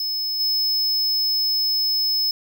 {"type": "tone with level steps", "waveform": "square", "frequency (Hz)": 5200, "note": "E8", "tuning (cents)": -24, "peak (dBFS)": [-23, -19], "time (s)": [0, 2.31], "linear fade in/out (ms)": 2, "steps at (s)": 0.39, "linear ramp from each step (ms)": 20, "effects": []}